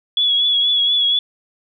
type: tone with vibrato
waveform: sine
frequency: 3377 Hz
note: G#7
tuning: 28 cents sharp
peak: -13 dBFS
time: 0.17-1.19 s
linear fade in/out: 2 ms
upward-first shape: triangle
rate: 4.2 Hz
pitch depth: 41 cents each way
effects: none